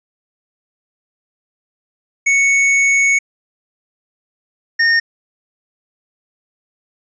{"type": "tone pair in turn", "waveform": "square", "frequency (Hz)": [2217, 1835.9], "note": ["C#7", "A#6"], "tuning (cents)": [0, -27], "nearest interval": "minor third", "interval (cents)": 327, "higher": "first", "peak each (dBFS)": -11, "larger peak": "neither", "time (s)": [[2.26, 3.19], [4.79, 5]], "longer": "first", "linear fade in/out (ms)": 10, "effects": ["resampled to 16000 Hz"]}